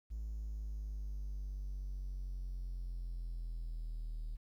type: exponential sweep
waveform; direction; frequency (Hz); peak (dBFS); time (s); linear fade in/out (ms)
triangle; down; 54.6 to 38.79; -36; 0.1-4.37; 20
effects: tanh soft clip ceiling -33 dBFS + 12-bit